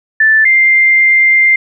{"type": "tone pair in turn", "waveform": "sine", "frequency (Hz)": [1760, 2097], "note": ["A6", "C7"], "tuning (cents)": [0, 3], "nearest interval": "minor third", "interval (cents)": 303, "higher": "second", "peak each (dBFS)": -5, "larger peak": "neither", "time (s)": [[0.2, 0.45], [0.45, 1.56]], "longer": "second", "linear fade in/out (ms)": 5, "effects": []}